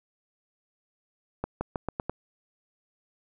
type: accelerating click train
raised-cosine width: 1 ms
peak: -15 dBFS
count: 6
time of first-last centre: 1.44-2.096 s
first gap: 170 ms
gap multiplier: 0.87
effects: none